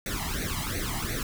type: noise with flanger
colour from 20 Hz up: pink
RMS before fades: -31 dBFS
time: 0.06-1.23 s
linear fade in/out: 2 ms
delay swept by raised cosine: 0.48 to 1.02 ms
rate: 2.8 Hz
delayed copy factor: +0.9
effects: none